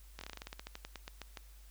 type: slowing click train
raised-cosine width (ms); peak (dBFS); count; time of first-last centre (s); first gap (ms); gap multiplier
0.2; -26; 18; 0.19-1.372; 22; 1.13
effects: added 50 Hz sine -53 dBFS peak until 1.7 s + white hiss -64 dBFS RMS until 1.7 s